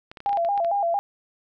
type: clicks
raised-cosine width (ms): 0.3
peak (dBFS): -23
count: 10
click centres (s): 0.115 / 0.172 / 0.204 / 0.262 / 0.293 / 0.33 / 0.372 / 0.449 / 0.577 / 0.647
type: tone with vibrato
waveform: sine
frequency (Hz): 740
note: F#5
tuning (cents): 0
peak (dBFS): -20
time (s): 0.26-0.99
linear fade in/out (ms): 0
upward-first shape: square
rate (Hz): 4.4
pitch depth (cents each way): 150
effects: none